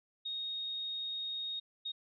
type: tone bursts at uneven times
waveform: sine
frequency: 3729 Hz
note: A#7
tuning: in tune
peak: -36 dBFS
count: 2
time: 0.25-1.6 / 1.85-1.92 s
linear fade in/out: 10 ms
effects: none